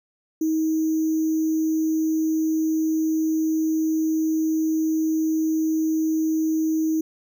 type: tone with sample-and-hold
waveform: sine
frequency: 317.2 Hz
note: D#4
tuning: 33 cents sharp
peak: -19 dBFS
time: 0.41-7.01 s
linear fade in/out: 5 ms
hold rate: 6300 Hz
effects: none